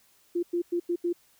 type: tone bursts at uneven times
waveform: sine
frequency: 346.8 Hz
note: F4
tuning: 12 cents flat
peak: -24 dBFS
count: 5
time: 0.35-0.43 / 0.53-0.62 / 0.72-0.8 / 0.89-0.96 / 1.04-1.13 s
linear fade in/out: 10 ms
effects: white hiss -63 dBFS RMS until 1.39 s